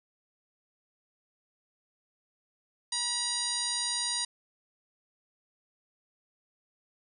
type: harmonic tone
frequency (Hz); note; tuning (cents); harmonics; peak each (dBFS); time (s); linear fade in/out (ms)
960; B5; -49; 1 / 2 / 3 / 4 / 5 / 6 / 7 / 9 / 10; -42 / -42 / -45 / -35 / -34 / -41 / -38 / -37 / -39; 2.92-4.25; 5
effects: none